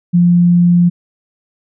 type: tone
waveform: sine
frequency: 174.61 Hz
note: F3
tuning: in tune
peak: -6 dBFS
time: 0.13-0.9 s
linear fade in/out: 20 ms
effects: none